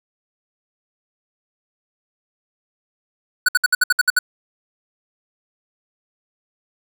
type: tone bursts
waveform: square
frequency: 1480 Hz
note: F#6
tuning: in tune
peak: -12 dBFS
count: 9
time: 3.46-4.19 s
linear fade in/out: 5 ms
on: 26 ms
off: 62 ms
effects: none